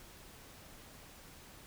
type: silence
effects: pink hiss -55 dBFS RMS until 1.66 s